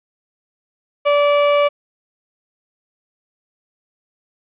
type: tone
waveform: 35% pulse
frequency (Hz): 579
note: D5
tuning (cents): -25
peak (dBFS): -10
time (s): 1.05-1.69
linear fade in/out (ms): 20
effects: resampled to 8000 Hz + 8-bit